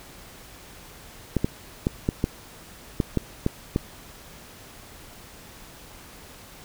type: clicks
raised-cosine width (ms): 3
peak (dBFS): -8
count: 9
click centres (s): 1.367 / 1.445 / 1.869 / 2.089 / 2.241 / 3.002 / 3.173 / 3.464 / 3.761
effects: pink hiss -46 dBFS RMS until 6.64 s